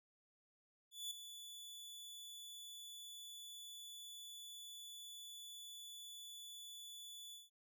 sawtooth tone with ADSR envelope, 3458 Hz, A7, 31 cents flat, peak -38 dBFS, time 0.91-7.5 s, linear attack 200 ms, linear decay 4 ms, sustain -10 dB, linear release 170 ms, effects none

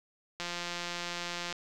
click train, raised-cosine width 0.2 ms, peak -19 dBFS, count 197, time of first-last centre 0.4-1.526 s, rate 174 Hz, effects 10-bit

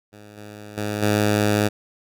10% pulse tone with level steps, 104.8 Hz, G#2, 16 cents sharp, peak -34 / -29 / -16 / -9 dBFS, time 0.12-1.69 s, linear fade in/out 20 ms, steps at 0.37 / 0.77 / 1.02 s, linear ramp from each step 10 ms, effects none

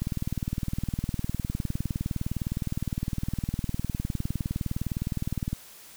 click train, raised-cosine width 5 ms, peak -16 dBFS, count 109, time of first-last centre 0.02-5.53 s, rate 19.6 Hz, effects white hiss -49 dBFS RMS until 5.96 s

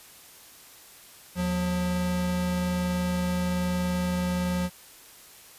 square tone pair together, 79.78 / 179.1 Hz, D#2 / F3, +44 / +44 cents, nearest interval octave + major second, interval 1400 cents, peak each -35 / -26 dBFS, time 1.35-4.7 s, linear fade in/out 50 ms, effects white hiss -50 dBFS RMS until 5.58 s + resampled to 32000 Hz

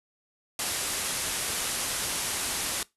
white low-pass noise, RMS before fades -31 dBFS, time 0.59-2.83 s, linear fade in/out 2 ms, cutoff 12000 Hz, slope 96 dB/octave, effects noise-tail reverb RT60 0.2 s tail -22 dB re dry

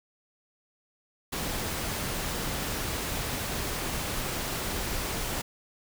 pink noise, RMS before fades -32 dBFS, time 1.32-5.42 s, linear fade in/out 10 ms, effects none

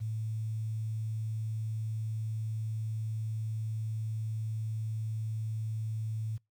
sine tone with quantisation, 110 Hz, A2, in tune, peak -32 dBFS, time 0-6.38 s, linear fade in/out 20 ms, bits 10, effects noise-tail reverb RT60 0.2 s tail -25 dB re dry

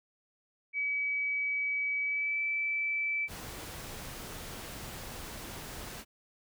sine tone with pitch glide, 2280 to 2316 Hz, C#7 to D7, +48 to -25 cents, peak -29 dBFS, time 0.73-3.29 s, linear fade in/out 50 ms, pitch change +27 cents, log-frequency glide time 2.02-2.41 s
pink noise, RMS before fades -43 dBFS, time 3.27-6.05 s, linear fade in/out 50 ms
effects none

